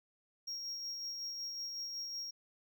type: tone with tremolo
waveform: triangle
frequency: 5588 Hz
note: F8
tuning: in tune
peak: -37 dBFS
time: 0.47-2.31 s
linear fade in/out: 10 ms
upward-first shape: sine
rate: 5.4 Hz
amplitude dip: 30%
effects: none